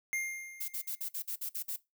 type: tone with exponential decay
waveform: square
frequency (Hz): 2115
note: C7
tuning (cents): +18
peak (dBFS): -31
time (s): 0.13-1.1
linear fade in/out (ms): 0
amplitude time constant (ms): 210
type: noise bursts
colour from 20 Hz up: violet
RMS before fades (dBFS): -37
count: 9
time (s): 0.6-1.764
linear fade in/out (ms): 10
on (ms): 84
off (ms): 51
effects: noise-tail reverb RT60 0.2 s tail -19 dB re dry